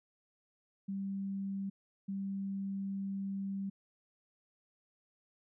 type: tone bursts at uneven times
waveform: sine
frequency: 195.8 Hz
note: G3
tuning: 2 cents flat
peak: -35 dBFS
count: 2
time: 0.88-1.7 / 2.08-3.7 s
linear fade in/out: 10 ms
effects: none